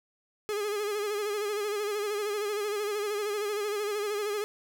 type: tone with vibrato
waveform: 45% pulse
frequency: 415.3 Hz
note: G#4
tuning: in tune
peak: -29 dBFS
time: 0.49-4.44 s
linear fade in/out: 0 ms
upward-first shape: sine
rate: 13 Hz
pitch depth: 57 cents each way
effects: none